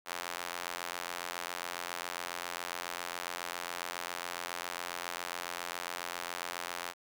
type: tone with high-pass filter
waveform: square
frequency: 43.65 Hz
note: F1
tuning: in tune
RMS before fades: -40 dBFS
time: 0.05-6.94 s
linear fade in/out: 50 ms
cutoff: 960 Hz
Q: 0.81
effects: none